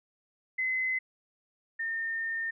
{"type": "tone pair in turn", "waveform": "sine", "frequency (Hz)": [2041, 1818.3], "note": ["C7", "A#6"], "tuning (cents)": [-44, -44], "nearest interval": "major second", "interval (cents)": 200, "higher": "first", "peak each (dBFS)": [-27, -30], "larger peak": "first", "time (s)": [[0.58, 0.99], [1.79, 2.51]], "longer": "second", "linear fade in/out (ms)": 10, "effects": []}